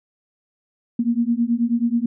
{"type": "beating tone pair", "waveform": "sine", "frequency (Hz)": [230.8, 240.1], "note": ["A#3", "B3"], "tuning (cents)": [-17, -49], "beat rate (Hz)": 9.3, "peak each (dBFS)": -20, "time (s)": [0.99, 2.06], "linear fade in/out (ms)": 5, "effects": []}